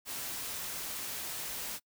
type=noise; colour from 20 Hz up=white; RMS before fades=-39 dBFS; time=0.05-1.8 s; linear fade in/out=50 ms; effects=noise-tail reverb RT60 0.1 s tail -26 dB re dry